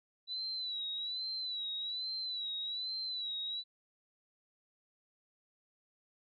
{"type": "tone with vibrato", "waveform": "sine", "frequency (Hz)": 3951, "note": "B7", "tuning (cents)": 0, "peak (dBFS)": -36, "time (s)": [0.27, 3.64], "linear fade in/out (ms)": 50, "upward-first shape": "sine", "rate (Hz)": 1.2, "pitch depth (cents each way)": 75, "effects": []}